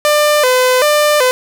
sawtooth tone with vibrato, 550 Hz, C#5, 14 cents flat, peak -5 dBFS, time 0.05-1.31 s, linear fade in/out 0 ms, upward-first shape square, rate 1.3 Hz, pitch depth 140 cents each way, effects none

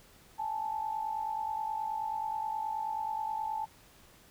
sine tone pair together, 830.6 / 880 Hz, G#5 / A5, 0 / 0 cents, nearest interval minor second, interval 100 cents, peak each -38 / -33 dBFS, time 0.38-3.66 s, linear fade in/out 20 ms, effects pink hiss -59 dBFS RMS until 4.3 s

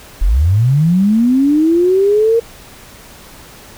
sine linear sweep, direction up, 34.65 to 467.4 Hz, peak -8 dBFS, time 0.21-2.4 s, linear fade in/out 10 ms, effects pink hiss -38 dBFS RMS until 3.77 s

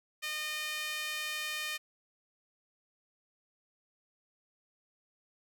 sawtooth tone with high-pass filter, 611 Hz, D#5, 32 cents flat, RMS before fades -37 dBFS, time 0.22-1.78 s, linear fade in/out 20 ms, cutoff 2200 Hz, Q 1.8, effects none

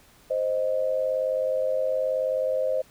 sine tone pair together, 523.3 / 622.3 Hz, C5 / D#5, 0 / 0 cents, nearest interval minor third, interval 300 cents, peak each -24 / -27 dBFS, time 0.3-2.82 s, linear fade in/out 10 ms, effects pink hiss -56 dBFS RMS until 2.9 s

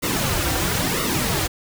pink noise with flanger, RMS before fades -22 dBFS, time 0.02-1.48 s, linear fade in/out 20 ms, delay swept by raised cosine 1.2 to 4.8 ms, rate 1 Hz, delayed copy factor -0.75, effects none

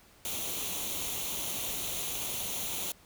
white noise with comb filter, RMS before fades -35 dBFS, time 0.25-2.92 s, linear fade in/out 2 ms, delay 0.3 ms, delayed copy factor +0.65, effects pink hiss -59 dBFS RMS until 3.05 s

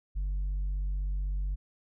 triangle tone with tanh clipping, 47.98 Hz, G1, 36 cents flat, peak -29 dBFS, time 0.15-1.56 s, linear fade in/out 20 ms, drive 7 dB, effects none

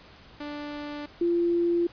sawtooth / sine tone pair in turn, 293.5 / 343.8 Hz, D4 / F4, -1 / -27 cents, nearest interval minor third, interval 274 cents, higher second, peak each -30 / -21 dBFS, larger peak second, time 0.4-1.06 / 1.21-1.87 s, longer neither, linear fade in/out 5 ms, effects pink hiss -51 dBFS RMS until 1.92 s + resampled to 11025 Hz

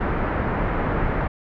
pink low-pass noise, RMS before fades -23 dBFS, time 0-1.28 s, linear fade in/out 10 ms, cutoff 1800 Hz, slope 24 dB/octave, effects none

